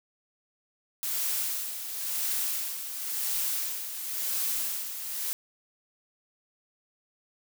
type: noise with tremolo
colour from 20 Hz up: blue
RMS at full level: -29 dBFS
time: 1.03-5.33 s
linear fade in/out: 0 ms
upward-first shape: sine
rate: 0.95 Hz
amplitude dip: 60%
effects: none